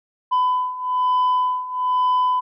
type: beating tone pair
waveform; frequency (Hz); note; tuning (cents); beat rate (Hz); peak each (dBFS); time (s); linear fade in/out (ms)
sine; 1003 / 1004.1; B5 / B5; +26 / +28; 1.1; -20 / -17; 0.31-2.41; 20
effects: tanh soft clip ceiling -14 dBFS